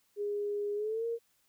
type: tone with pitch glide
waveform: sine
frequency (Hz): 410.9 to 463.9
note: G#4 to A#4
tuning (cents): -18 to -8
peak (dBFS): -31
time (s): 0.16-1.19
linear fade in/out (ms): 50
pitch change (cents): +210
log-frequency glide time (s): 0.75-1.06
effects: white hiss -72 dBFS RMS until 1.48 s